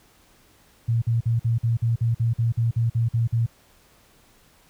sine tone bursts, 115.7 Hz, A#2, 13 cents flat, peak -18 dBFS, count 14, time 0.88-3.464 s, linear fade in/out 10 ms, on 140 ms, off 48 ms, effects pink hiss -57 dBFS RMS until 4.69 s

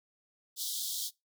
pink high-pass noise, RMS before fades -36 dBFS, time 0.56-1.11 s, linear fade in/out 50 ms, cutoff 3300 Hz, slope 96 dB/octave, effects noise-tail reverb RT60 0.2 s tail -22 dB re dry

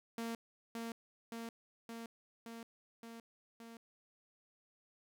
sawtooth tone with echo, 230 Hz, A#3, 23 cents flat, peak -35 dBFS, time 0.18-0.35 s, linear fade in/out 2 ms, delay 570 ms, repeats 6, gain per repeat -2 dB, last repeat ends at 3.77 s, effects none

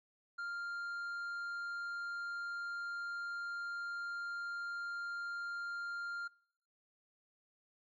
sine tone with tanh clipping, 1396.9 Hz, F6, in tune, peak -40 dBFS, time 0.38-6.28 s, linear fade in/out 10 ms, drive 5 dB, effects noise-tail reverb RT60 0.7 s tail -24 dB re dry + AAC 64 kbps

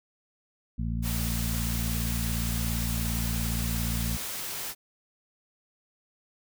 harmonic tone, 57.3 Hz, A#1, 29 cents flat, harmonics 1 / 2 / 3 / 4, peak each -30 / -33 / -35 / -36 dBFS, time 0.78-4.17 s, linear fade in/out 10 ms
white noise, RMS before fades -35 dBFS, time 1.02-4.75 s, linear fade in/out 50 ms
effects none

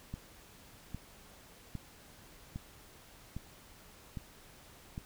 click train, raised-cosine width 5 ms, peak -27 dBFS, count 7, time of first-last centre 0.14-4.979 s, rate 1.24 Hz, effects pink hiss -57 dBFS RMS until 5.05 s

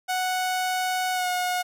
sawtooth tone with pitch glide, 739 to 724.2 Hz, F#5 to F#5, -2 to -37 cents, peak -20 dBFS, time 0.08-1.63 s, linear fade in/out 20 ms, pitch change -35 cents, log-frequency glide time 1.13-1.28 s, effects none

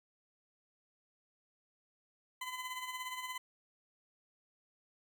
20% pulse tone with tremolo, 1015 Hz, B5, 47 cents sharp, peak -33 dBFS, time 2.41-3.38 s, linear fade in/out 5 ms, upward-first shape sine, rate 17 Hz, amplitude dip 55%, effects none

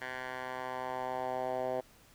10% pulse tone with band-pass filter sweep, 128.1 Hz, C3, 36 cents flat, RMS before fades -37 dBFS, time 0.01-1.81 s, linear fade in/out 10 ms, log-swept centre 1600 to 600 Hz, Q 2.3, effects pink hiss -61 dBFS RMS until 2.14 s

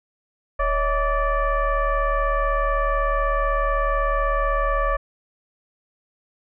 sine tone with frequency modulation, 559 Hz, C#5, 14 cents sharp, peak -18 dBFS, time 0.59-4.97 s, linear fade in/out 10 ms, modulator 597 Hz, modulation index 1.6, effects none

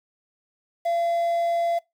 triangle tone with quantisation, 682 Hz, F5, 41 cents flat, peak -19 dBFS, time 0.85-1.79 s, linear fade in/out 10 ms, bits 8, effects noise-tail reverb RT60 0.2 s tail -23 dB re dry

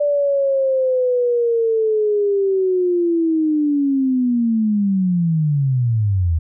sine linear sweep, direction down, 586 to 77.78 Hz, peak -14 dBFS, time 0-6.39 s, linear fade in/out 10 ms, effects none

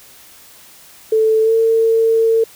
sine tone with pitch glide, 440 to 451.3 Hz, A4 to A4, 0 to +44 cents, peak -10 dBFS, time 1.12-2.44 s, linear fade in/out 5 ms, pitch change +44 cents, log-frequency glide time 1.43-1.52 s, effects white hiss -43 dBFS RMS until 2.55 s

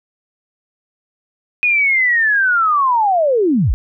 sine linear sweep, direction down, 2489 to 30.1 Hz, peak -11 dBFS, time 1.63-3.74 s, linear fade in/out 0 ms, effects none

